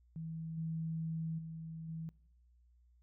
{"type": "tone with level steps", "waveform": "sine", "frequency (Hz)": 161.7, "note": "E3", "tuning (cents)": -33, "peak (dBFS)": [-40, -36, -43, -40], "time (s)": [0.16, 2.09], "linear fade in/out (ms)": 0, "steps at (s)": [0.57, 1.38, 1.88], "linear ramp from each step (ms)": 10, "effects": ["noise-tail reverb RT60 0.9 s tail -23 dB re dry", "added 60 Hz sine -64 dBFS peak until 3.02 s"]}